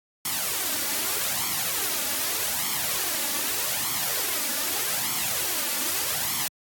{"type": "noise with flanger", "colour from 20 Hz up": "white", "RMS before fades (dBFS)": -27, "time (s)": [0.25, 6.48], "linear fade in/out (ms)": 2, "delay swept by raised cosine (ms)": [0.91, 3.51], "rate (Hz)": 0.82, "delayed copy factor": 0.65, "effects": ["high-pass 100 Hz 12 dB/octave", "AAC 64 kbps"]}